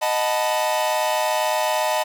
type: chord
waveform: 45% pulse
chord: B dominant seventh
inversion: first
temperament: equal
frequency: 622.3 / 740 / 880 / 987.8 Hz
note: D#5 / F#5 / A5 / B5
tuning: 0 / 0 / 0 / 0 cents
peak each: -23 / -28 / -24 / -27 dBFS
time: 0.01-2.04 s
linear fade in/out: 20 ms
effects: none